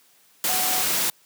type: tone in noise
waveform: sine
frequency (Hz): 740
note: F#5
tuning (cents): 0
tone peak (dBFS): -30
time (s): 0.49-0.82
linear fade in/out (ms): 2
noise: white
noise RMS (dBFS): -23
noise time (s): 0.44-1.1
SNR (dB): -10
effects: white hiss -58 dBFS RMS until 1.25 s + high-pass 150 Hz 12 dB/octave